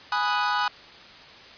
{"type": "chord", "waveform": "45% pulse", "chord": "G# minor seventh", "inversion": "none", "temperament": "equal", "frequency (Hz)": [830.6, 987.8, 1244.5, 1480], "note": ["G#5", "B5", "D#6", "F#6"], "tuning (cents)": [0, 0, 0, 0], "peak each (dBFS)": -28, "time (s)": [0.12, 0.68], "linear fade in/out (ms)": 2, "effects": ["white hiss -46 dBFS RMS until 1.57 s", "resampled to 11025 Hz"]}